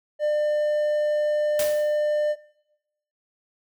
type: tone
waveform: triangle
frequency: 599 Hz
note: D5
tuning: 34 cents sharp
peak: -18 dBFS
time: 0.19-2.36 s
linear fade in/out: 50 ms
type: noise with exponential decay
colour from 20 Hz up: white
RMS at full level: -27 dBFS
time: 1.59-2 s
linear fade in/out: 2 ms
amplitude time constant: 88 ms
effects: noise-tail reverb RT60 0.8 s tail -17 dB re dry